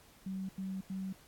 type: tone bursts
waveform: sine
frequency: 190.5 Hz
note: G3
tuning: 49 cents flat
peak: -36 dBFS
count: 3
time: 0.26-1.128 s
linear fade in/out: 5 ms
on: 230 ms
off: 89 ms
effects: pink hiss -61 dBFS RMS until 1.27 s + AAC 64 kbps